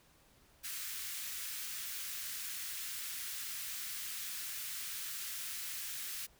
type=high-pass noise; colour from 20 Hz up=white; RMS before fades=-42 dBFS; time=0.63-6.27 s; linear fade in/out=20 ms; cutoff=1400 Hz; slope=24 dB/octave; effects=pink hiss -66 dBFS RMS until 6.39 s